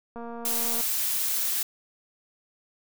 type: click train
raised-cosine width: 1 ms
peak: -26 dBFS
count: 153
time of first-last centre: 0.16-0.81 s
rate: 234 Hz
type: noise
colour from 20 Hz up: blue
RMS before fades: -27 dBFS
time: 0.45-1.63 s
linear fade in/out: 2 ms
effects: none